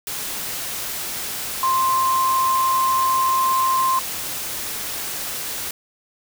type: tone in noise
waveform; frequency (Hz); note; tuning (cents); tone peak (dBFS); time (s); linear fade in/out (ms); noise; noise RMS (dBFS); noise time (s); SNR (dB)
sine; 1049; C6; +4; -16; 1.63-3.99; 2; white; -28; 0.07-5.71; +9
effects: none